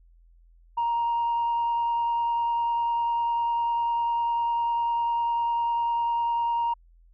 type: tone with vibrato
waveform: sine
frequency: 937 Hz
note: A#5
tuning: 9 cents sharp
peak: -21 dBFS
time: 0.77-6.74 s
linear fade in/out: 10 ms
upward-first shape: sine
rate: 10 Hz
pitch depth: 8 cents each way
effects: tanh soft clip ceiling -20 dBFS + added 42 Hz sine -53 dBFS peak until 7.13 s